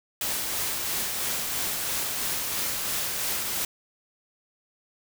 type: noise with tremolo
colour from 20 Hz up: white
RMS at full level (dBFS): -28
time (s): 0.21-3.65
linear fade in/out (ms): 2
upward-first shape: sine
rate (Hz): 3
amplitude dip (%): 25
effects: none